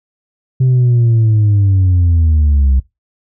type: linear sweep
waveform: sine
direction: down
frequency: 130.81 to 64 Hz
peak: -5 dBFS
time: 0.6-2.8 s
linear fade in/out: 10 ms
effects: noise-tail reverb RT60 0.2 s tail -22 dB re dry + tanh soft clip ceiling -6 dBFS